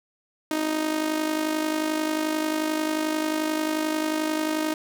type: tone with amplitude modulation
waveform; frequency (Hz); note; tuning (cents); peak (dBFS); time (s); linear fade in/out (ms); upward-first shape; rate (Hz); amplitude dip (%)
sawtooth; 311.1; D#4; 0; -17; 0.51-4.74; 2; sine; 51.3; 60
effects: none